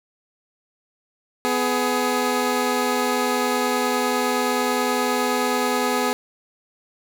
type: tone pair together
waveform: 15% pulse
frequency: 250.1 / 420 Hz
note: B3 / G#4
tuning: +22 / +19 cents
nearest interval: major sixth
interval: 897 cents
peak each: -16 dBFS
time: 1.45-6.13 s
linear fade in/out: 0 ms
effects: none